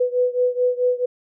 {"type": "beating tone pair", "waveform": "sine", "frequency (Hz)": [495, 499.6], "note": ["B4", "B4"], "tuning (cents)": [4, 20], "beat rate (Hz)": 4.6, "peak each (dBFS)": [-19, -21], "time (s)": [0, 1.06], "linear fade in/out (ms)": 10, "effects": []}